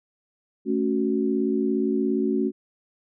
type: chord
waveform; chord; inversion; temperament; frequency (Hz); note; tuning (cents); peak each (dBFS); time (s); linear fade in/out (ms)
sine; F# minor; first; equal; 220 / 277.2 / 370; A3 / C#4 / F#4; 0 / 0 / 0; -25; 0.65-2.52; 50
effects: none